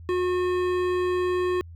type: tone with hard clipping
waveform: sine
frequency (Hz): 361.8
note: F#4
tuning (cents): -39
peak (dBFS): -24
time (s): 0.09-1.61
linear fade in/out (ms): 0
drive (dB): 14
effects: added 84 Hz sine -40 dBFS peak until 1.75 s